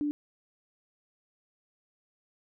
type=tone; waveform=sine; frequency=293.7 Hz; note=D4; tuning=in tune; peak=-27 dBFS; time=0.01-0.11 s; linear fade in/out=0 ms; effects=none